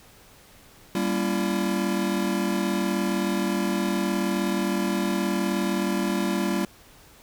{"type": "chord", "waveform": "square", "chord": "G diminished seventh", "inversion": "none", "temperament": "just", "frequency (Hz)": [196, 235.2, 282.2, 338.7], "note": ["G3", "Bb3", "Db4", "Fb4"], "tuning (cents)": [0, 16, 31, 47], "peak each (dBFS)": [-27, -31, -33, -29], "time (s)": [0.95, 6.65], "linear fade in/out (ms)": 2, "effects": ["pink hiss -52 dBFS RMS until 7.22 s"]}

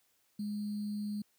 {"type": "tone with sample-and-hold", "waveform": "sine", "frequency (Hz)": 207.7, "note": "G#3", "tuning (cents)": 0, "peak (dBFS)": -34, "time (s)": [0.39, 1.22], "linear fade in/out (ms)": 5, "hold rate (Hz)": 4410, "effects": ["white hiss -73 dBFS RMS until 1.38 s", "high-pass 60 Hz 12 dB/octave"]}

